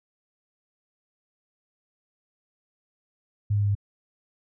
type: tone with pitch steps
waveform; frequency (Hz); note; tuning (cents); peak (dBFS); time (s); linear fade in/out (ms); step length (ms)
sine; 103.3 / 102.53 / 101.76 / 101; G#2 / G#2 / G#2 / G#2; -9 / -22 / -35 / -48; -20; 3.5-3.752; 10; 63
effects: none